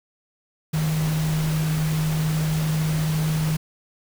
sine tone in noise, 156.2 Hz, D#3, 7 cents sharp, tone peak -20 dBFS, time 0.73-3.57 s, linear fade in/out 10 ms, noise pink, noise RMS -32 dBFS, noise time 0.73-3.57 s, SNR +9 dB, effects none

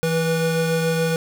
square tone pair together, 164.81 / 487.4 Hz, E3 / B4, 0 / -23 cents, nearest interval octave + perfect fifth, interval 1877 cents, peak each -22 dBFS, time 0.03-1.16 s, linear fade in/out 0 ms, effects none

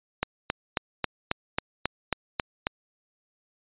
click train, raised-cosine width 0.3 ms, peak -8 dBFS, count 10, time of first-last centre 0.23-2.669 s, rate 3.69 Hz, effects resampled to 8000 Hz

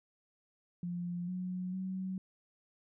sine tone with pitch steps, 175.2 / 182.6 / 187.9 Hz, F3 / F#3 / F#3, +6 / -23 / +27 cents, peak -35 dBFS, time 0.83-2.18 s, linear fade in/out 2 ms, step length 450 ms, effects none

